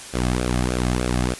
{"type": "tone with flanger", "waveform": "sawtooth", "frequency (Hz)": 61.74, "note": "B1", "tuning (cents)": 0, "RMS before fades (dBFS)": -22, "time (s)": [0.13, 1.35], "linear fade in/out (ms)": 20, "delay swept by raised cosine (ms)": [0.98, 2.18], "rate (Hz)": 3.3, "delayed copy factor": -0.7, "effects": ["white hiss -37 dBFS RMS until 1.39 s", "resampled to 24000 Hz"]}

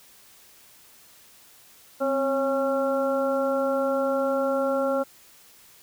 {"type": "harmonic tone with a mistuned harmonic", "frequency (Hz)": 273.3, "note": "C#4", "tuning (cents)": -24, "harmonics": [1, 2, 3, 4, 5], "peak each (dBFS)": [-29, -23, -34, -38, -31], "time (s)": [2, 5.04], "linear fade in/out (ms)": 20, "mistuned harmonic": 1, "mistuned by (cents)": -60, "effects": ["white hiss -53 dBFS RMS until 5.82 s"]}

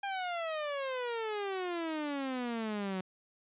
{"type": "exponential sweep", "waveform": "sawtooth", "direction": "down", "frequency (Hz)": [807, 183.9], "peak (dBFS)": -30, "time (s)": [0.03, 3.01], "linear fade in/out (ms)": 5, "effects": ["resampled to 8000 Hz"]}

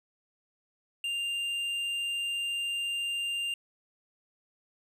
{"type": "tone with tanh clipping", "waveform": "sine", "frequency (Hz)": 2794, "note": "F7", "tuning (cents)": 0, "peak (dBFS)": -31, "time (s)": [1.04, 3.54], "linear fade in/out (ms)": 2, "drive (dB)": 7, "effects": []}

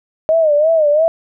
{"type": "tone with vibrato", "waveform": "sine", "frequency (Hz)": 620, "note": "D#5", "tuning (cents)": -6, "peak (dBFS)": -9, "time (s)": [0.29, 1.08], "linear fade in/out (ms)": 0, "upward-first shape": "sine", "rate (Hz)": 2.9, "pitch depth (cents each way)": 110, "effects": []}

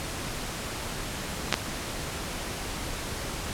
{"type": "clicks", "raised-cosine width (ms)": 0.2, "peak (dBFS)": -4, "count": 2, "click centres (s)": [1.526, 1.541], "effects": ["pink hiss -34 dBFS RMS until 3.53 s", "low-pass 11000 Hz 12 dB/octave"]}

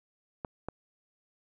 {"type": "clicks", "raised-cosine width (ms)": 1, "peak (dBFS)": -21, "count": 2, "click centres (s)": [0.448, 0.686], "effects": []}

